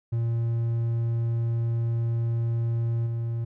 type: tone with level steps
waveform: triangle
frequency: 116.1 Hz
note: A#2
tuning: 7 cents flat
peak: -21 / -24 dBFS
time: 0.12-3.45 s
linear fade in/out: 10 ms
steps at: 3.06 s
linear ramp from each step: 10 ms
effects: none